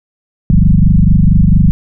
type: tone with frequency modulation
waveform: sine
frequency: 101.2 Hz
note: G#2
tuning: 44 cents flat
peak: -4 dBFS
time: 0.5-1.71 s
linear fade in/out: 0 ms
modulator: 24.4 Hz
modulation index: 3.9
effects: none